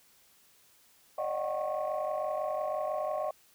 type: tone cluster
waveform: sine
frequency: 569 / 615 / 722 / 752 / 1094 Hz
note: C#5 / D#5 / F#5 / F#5 / C#6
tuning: +45 / -20 / -43 / +28 / -23 cents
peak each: -37 / -32 / -40 / -37 / -38 dBFS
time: 1.18-3.31 s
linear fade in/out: 5 ms
effects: tanh soft clip ceiling -23 dBFS + white hiss -63 dBFS RMS until 3.54 s